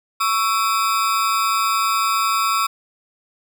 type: ring-modulated tone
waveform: 40% pulse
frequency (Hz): 1222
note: D#6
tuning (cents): -32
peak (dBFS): -13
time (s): 0.2-2.67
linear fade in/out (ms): 10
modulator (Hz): 105
effects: none